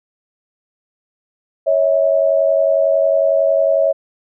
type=tone pair together; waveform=sine; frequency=554.4 / 645.4 Hz; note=C#5 / E5; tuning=0 / -37 cents; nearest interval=minor third; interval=263 cents; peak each=-14 dBFS; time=1.66-3.93 s; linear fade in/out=20 ms; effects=none